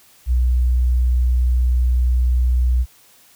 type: tone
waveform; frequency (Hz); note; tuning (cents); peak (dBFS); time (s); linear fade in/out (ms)
sine; 61.74; B1; 0; -13; 0.26-2.86; 50
effects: white hiss -51 dBFS RMS until 3.35 s